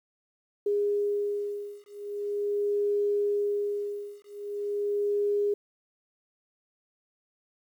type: beating tone pair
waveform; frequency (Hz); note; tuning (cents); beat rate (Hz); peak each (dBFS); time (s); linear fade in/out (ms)
sine; 409.5 / 409.92; G#4 / G#4; -24 / -23; 0.42; -29; 0.66-5.54; 5
effects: 10-bit